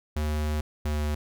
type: tone pair in turn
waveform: square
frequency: 75.8 / 75.1 Hz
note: D#2 / D2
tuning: -45 / +39 cents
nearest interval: unison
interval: 16 cents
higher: first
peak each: -26 dBFS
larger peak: neither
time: 0.16-0.61 / 0.85-1.15 s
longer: first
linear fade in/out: 5 ms
effects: none